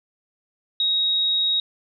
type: tone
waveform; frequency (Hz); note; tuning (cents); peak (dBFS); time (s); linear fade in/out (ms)
sine; 3784; A#7; +25; -18; 0.8-1.6; 2
effects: none